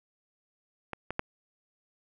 clicks, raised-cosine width 0.5 ms, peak -20 / -18 / -13 dBFS, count 3, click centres 0.933 / 1.106 / 1.194 s, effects none

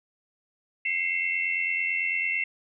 sine tone cluster, 2081 / 2170 / 2690 Hz, C7 / C#7 / E7, -10 / -37 / +34 cents, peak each -29 dBFS, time 0.85-2.44 s, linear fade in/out 5 ms, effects none

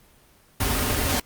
pink noise with comb filter, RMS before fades -23 dBFS, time 0.6-1.2 s, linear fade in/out 5 ms, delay 6 ms, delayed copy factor -0.85, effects pink hiss -56 dBFS RMS until 1.25 s + Opus 24 kbps

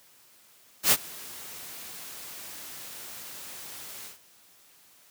white noise with ADSR envelope, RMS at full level -18 dBFS, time 0.83-4.19 s, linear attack 86 ms, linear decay 49 ms, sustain -24 dB, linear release 140 ms, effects white hiss -58 dBFS RMS until 5.1 s + high-pass 80 Hz 12 dB/octave

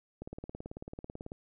click train, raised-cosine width 2 ms, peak -28 dBFS, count 21, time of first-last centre 0.22-1.319 s, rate 18.2 Hz, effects none

